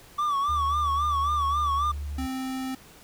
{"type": "tone with vibrato", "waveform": "triangle", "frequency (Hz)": 1152, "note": "D6", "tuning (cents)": -34, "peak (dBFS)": -21, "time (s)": [0.18, 1.92], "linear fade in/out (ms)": 10, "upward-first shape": "sine", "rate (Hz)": 3.7, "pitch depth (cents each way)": 81}
{"type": "tone with pitch glide", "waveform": "sine", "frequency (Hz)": [74.8, 72.34], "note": ["D2", "D2"], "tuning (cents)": [32, -26], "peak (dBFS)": -30, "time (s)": [0.48, 2.27], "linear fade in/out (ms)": 20, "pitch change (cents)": -58, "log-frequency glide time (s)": [1.23, 1.9]}
{"type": "tone", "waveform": "square", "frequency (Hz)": 261.6, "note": "C4", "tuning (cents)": 0, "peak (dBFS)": -30, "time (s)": [2.18, 2.75], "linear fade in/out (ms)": 5}
{"effects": ["pink hiss -51 dBFS RMS until 3.03 s"]}